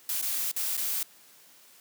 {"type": "noise with dropouts", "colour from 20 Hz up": "blue", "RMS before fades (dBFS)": -30, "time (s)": [0.09, 1.03], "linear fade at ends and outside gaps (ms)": 2, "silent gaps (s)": [[0.215, 0.225], [0.515, 0.563], [0.769, 0.775]], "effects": ["white hiss -56 dBFS RMS until 1.8 s", "high-pass 150 Hz 12 dB/octave"]}